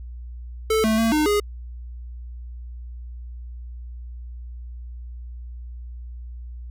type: tone with pitch steps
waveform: square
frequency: 438.9 / 219.5 / 226.1 / 304.3 / 413.7 Hz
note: A4 / A3 / A3 / D#4 / G#4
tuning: -4 / -4 / +47 / -38 / -7 cents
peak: -18 dBFS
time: 0.7-1.4 s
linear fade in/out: 5 ms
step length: 140 ms
effects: added 60 Hz sine -33 dBFS peak until 6.7 s